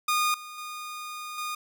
sawtooth tone with level steps, 1225 Hz, D#6, 27 cents flat, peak -19 / -36 / -32 / -27 dBFS, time 0.08-1.55 s, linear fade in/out 5 ms, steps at 0.34 / 0.58 / 1.38 s, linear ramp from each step 2 ms, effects none

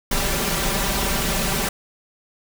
pink noise with comb filter, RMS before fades -22 dBFS, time 0.11-1.69 s, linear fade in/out 5 ms, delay 5.1 ms, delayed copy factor +0.75, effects none

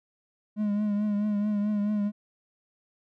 triangle tone with vibrato, 207.8 Hz, G#3, 1 cent sharp, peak -22 dBFS, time 0.56-2.12 s, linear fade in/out 50 ms, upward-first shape triangle, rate 4.6 Hz, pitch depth 47 cents each way, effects none

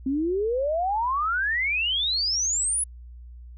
sine exponential sweep, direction up, 258.2 to 10520 Hz, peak -22 dBFS, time 0.06-2.84 s, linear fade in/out 5 ms, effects added 60 Hz sine -40 dBFS peak until 3.57 s

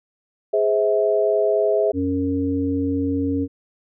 sine chord, Ab augmented, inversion none, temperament just, 415.3 / 519.1 / 648.9 Hz, Ab4 / C5 / E5, 0 / -14 / -27 cents, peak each -19 / -24 / -19 dBFS, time 0.53-1.92 s, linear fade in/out 10 ms
harmonic tone, 92.5 Hz, F#2, in tune, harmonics 1 / 3 / 5, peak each -27 / -20 / -28 dBFS, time 1.93-3.48 s, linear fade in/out 50 ms
effects none

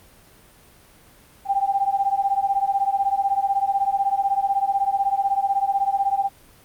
sine beating tone pair, 784 / 800 Hz, G5 / G5, 0 / +35 cents, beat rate 16 Hz, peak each -21 / -22 dBFS, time 1.45-6.3 s, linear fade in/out 50 ms, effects pink hiss -51 dBFS RMS until 6.64 s + Opus 32 kbps

